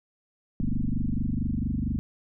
sine tone with frequency modulation, 110 Hz, A2, in tune, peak -24 dBFS, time 0.6-1.99 s, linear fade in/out 0 ms, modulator 24.4 Hz, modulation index 6.1, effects none

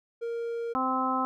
triangle tone, 466.2 Hz, A#4, in tune, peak -28 dBFS, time 0.21-0.74 s, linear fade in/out 20 ms
harmonic tone, 259.8 Hz, C4, 12 cents flat, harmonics 1 / 2 / 3 / 4 / 5, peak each -31 / -37 / -32 / -30 / -30 dBFS, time 0.75-1.25 s, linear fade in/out 0 ms
effects none

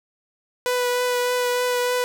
sawtooth tone with vibrato, 493.9 Hz, B4, in tune, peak -16 dBFS, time 0.66-2.04 s, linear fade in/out 0 ms, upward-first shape triangle, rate 3.3 Hz, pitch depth 15 cents each way, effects none

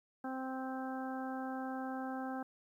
harmonic tone, 261.6 Hz, C4, in tune, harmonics 1 / 2 / 3 / 4 / 5 / 6, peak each -40 / -47 / -43 / -52 / -50 / -50 dBFS, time 0.24-2.43 s, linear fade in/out 5 ms, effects 12-bit

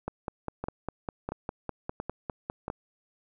two click trains, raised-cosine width 1 ms, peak -19 / -18 dBFS, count 4 / 14, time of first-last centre 0.64-2.681 / 0.08-2.701 s, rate 1.47 / 4.96 Hz, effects none

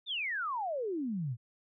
sine exponential sweep, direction down, 3729 to 110 Hz, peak -32 dBFS, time 0.06-1.37 s, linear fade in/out 50 ms, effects none

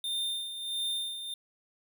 square tone with tremolo, 3618 Hz, A7, 48 cents sharp, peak -30 dBFS, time 0.04-1.34 s, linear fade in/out 2 ms, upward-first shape sine, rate 1.5 Hz, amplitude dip 60%, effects none

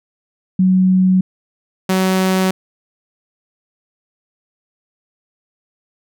sine / sawtooth tone pair in turn, 186.1 / 187.83 Hz, F#3 / F#3, +10 / +26 cents, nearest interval unison, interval 16 cents, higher second, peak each -9 dBFS, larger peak neither, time 0.59-1.21 / 1.89-2.51 s, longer neither, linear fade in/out 5 ms, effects none

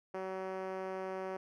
5% pulse tone with band-pass filter, 188.8 Hz, F#3, 35 cents sharp, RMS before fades -40 dBFS, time 0.14-1.37 s, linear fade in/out 5 ms, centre 440 Hz, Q 1.4, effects none

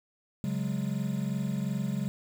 triangle chord, C# suspended fourth, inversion none, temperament equal, 138.59 / 185 / 207.7 Hz, C#3 / F#3 / G#3, 0 / 0 / 0 cents, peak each -31 / -31 / -31 dBFS, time 0.44-2.08 s, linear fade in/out 0 ms, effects 8-bit

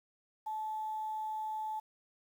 sine tone with quantisation, 867 Hz, A5, 26 cents flat, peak -35 dBFS, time 0.46-1.8 s, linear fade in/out 10 ms, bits 10, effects none

